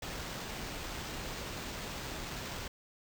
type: noise with sample-and-hold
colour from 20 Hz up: pink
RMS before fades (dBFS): -41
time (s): 0.02-2.68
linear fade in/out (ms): 5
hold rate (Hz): 11025
effects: none